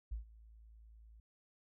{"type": "tone with ADSR envelope", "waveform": "sine", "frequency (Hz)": 55, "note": "A1", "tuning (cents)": 0, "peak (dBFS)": -36, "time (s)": [0.11, 1.2], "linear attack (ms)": 12, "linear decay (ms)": 120, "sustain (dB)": -20, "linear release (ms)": 3, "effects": []}